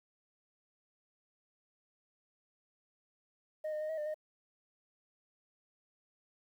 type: tone with pitch steps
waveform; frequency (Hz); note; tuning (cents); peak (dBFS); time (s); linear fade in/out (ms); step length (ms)
sine; 619 / 610 / 617 / 637 / 601 / 616; D#5 / D#5 / D#5 / D#5 / D5 / D#5; -9 / -34 / -15 / +41 / +40 / -17; -32; 3.64-4.144; 10; 84
effects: tanh soft clip ceiling -34 dBFS + 11-bit

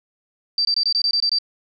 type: tone bursts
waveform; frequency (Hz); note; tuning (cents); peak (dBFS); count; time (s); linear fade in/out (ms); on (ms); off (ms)
sine; 4666; D8; -12; -16; 9; 0.58-1.386; 2; 70; 22
effects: none

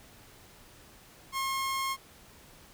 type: tone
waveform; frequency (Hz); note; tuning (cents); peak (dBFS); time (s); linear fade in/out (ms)
sawtooth; 1075; C6; +47; -26; 1.32-1.97; 50
effects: pink hiss -55 dBFS RMS until 2.73 s

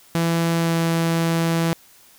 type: tone with pitch glide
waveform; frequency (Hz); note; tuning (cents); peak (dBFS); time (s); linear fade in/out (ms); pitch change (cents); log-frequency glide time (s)
sawtooth; 167 to 165.85; E3 to E3; +23 to +11; -14; 0.15-1.73; 0; -12; 0.56-0.75
effects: white hiss -51 dBFS RMS until 2.18 s

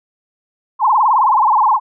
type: tone with vibrato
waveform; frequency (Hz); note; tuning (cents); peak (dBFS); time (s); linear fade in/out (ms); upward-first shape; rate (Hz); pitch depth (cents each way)
sine; 953; A#5; +38; -9; 0.79-1.8; 50; sine; 19; 230
effects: none

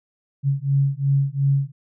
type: beating tone pair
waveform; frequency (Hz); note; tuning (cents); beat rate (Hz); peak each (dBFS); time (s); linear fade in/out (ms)
sine; 137.3 / 140.1; C#3 / C#3; -16 / +19; 2.8; -20; 0.43-1.72; 50
effects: none

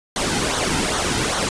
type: noise with flanger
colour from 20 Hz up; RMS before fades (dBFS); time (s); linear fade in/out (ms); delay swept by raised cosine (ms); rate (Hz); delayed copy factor
pink; -21; 0.16-1.49; 2; 0.39 to 1.79; 2.5; -0.6
effects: resampled to 22050 Hz

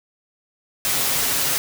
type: noise with comb filter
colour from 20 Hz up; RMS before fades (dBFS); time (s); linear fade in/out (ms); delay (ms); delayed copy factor
white; -21; 0.85-1.58; 0; 7.3; +0.55
effects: none

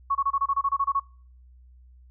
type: tone bursts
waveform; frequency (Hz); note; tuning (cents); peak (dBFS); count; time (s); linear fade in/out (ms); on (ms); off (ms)
sine; 1109; C#6; 0; -20; 12; 0.1-0.999; 10; 52; 25
effects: noise-tail reverb RT60 0.5 s tail -26 dB re dry + added 62 Hz sine -49 dBFS peak until 2.1 s

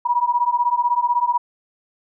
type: beating tone pair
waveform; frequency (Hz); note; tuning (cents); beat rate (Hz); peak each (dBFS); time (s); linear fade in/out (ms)
sine; 958 / 974; A#5 / B5; +47 / -24; 16; -19; 0.05-1.38; 10
effects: none

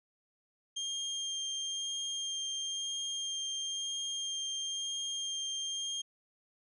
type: tone with vibrato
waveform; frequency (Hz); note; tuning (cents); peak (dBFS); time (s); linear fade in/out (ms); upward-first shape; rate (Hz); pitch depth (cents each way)
30% pulse; 3200; G7; +35; -32; 0.76-6.02; 10; sine; 1; 9
effects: resampled to 24000 Hz

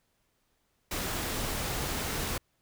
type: noise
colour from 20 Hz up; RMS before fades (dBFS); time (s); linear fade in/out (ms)
pink; -33; 0.91-2.38; 5
effects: pink hiss -74 dBFS RMS until 2.61 s

